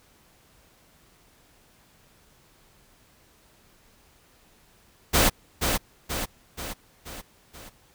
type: noise with echo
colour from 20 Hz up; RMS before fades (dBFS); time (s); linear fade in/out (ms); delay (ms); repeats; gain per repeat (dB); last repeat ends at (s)
pink; -19; 5.13-5.3; 20; 480; 5; -5; 7.7
effects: pink hiss -59 dBFS RMS until 7.94 s